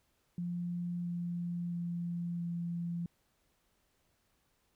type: tone with pitch steps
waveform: sine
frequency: 174.61 / 173.5 / 172.41 / 171.31 Hz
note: F3 / F3 / F3 / F3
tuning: 0 / -11 / -22 / -33 cents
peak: -34 dBFS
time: 0.38-3.06 s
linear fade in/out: 2 ms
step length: 670 ms
effects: pink hiss -75 dBFS RMS until 4.75 s